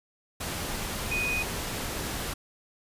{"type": "tone in noise", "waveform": "sine", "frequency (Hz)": 2489, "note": "D#7", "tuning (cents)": 0, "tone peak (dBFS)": -27, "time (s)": [1.11, 1.43], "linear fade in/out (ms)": 10, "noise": "pink", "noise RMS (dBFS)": -33, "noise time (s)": [0.4, 2.34], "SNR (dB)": 3, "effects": ["resampled to 32000 Hz"]}